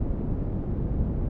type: low-pass noise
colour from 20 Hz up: pink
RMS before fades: -27 dBFS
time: 0-1.29 s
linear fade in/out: 10 ms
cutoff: 290 Hz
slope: 12 dB/octave
effects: none